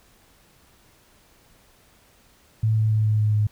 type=tone with pitch steps; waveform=sine; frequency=110 / 109.11 / 108.24 / 107.36 / 106.5 / 105.64 Hz; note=A2 / A2 / A2 / A2 / G#2 / G#2; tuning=0 / -14 / -28 / -42 / +44 / +30 cents; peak=-17 dBFS; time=2.63-3.47 s; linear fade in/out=5 ms; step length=140 ms; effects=pink hiss -57 dBFS RMS until 3.51 s